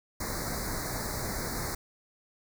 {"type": "band-stop noise", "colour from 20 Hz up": "pink", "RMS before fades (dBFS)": -34, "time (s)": [0.2, 1.75], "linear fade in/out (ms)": 5, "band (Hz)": [2200, 4000], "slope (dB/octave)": 96, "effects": []}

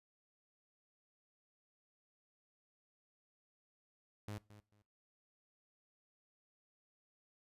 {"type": "tone with echo", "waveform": "sawtooth", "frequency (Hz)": 104.6, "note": "G#2", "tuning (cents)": 13, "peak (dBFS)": -39, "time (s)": [4.28, 4.38], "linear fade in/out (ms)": 0, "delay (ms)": 220, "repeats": 2, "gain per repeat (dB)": -14, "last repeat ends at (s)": 4.82, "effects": ["noise-tail reverb RT60 0.3 s tail -20 dB re dry", "resampled to 32000 Hz"]}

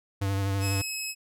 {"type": "tone with vibrato", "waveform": "square", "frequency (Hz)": 98.1, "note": "G2", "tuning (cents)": 2, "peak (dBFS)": -26, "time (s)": [0.21, 0.82], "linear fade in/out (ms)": 10, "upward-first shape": "sine", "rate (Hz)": 12, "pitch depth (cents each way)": 26}
{"type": "tone", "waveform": "15% pulse", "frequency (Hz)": 2570, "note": "E7", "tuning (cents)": -45, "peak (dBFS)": -24, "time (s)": [0.6, 1.15], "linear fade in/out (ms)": 50}
{"effects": []}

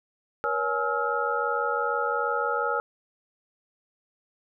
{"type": "tone cluster", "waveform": "sine", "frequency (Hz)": [477.4, 560, 841, 1295, 1401], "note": ["A#4", "C#5", "G#5", "E6", "F6"], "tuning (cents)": [41, 18, 22, -31, 5], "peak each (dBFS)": [-30, -32, -31, -29, -30], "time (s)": [0.44, 2.8], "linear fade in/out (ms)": 0, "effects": []}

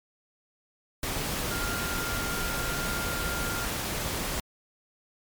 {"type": "tone in noise", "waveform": "sine", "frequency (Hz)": 1399, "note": "F6", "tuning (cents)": 3, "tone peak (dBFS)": -34, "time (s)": [1.51, 3.65], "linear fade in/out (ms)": 2, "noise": "pink", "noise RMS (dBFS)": -31, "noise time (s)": [1.03, 4.4], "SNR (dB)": -6, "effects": ["MP3 96 kbps"]}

